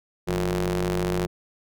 sawtooth ring-modulated tone, 94.4 Hz, F#2, 35 cents sharp, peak -16 dBFS, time 0.27-1.27 s, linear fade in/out 20 ms, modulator 263 Hz, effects none

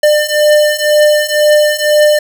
square beating tone pair, 598 / 600 Hz, D5 / D5, +31 / +37 cents, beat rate 2 Hz, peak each -12 / -10 dBFS, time 0.03-2.19 s, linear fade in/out 5 ms, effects none

